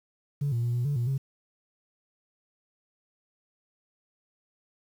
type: tone with pitch steps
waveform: sine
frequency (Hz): 142.9 / 117.7 / 119.8 / 121.7 / 143.8 / 119.6 / 135.4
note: D3 / A#2 / A#2 / B2 / D3 / A#2 / C#3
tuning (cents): -47 / +17 / +48 / -25 / -36 / +45 / -40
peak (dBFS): -23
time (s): 0.41-1.18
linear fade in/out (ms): 10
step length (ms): 110
effects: tanh soft clip ceiling -22 dBFS + 9-bit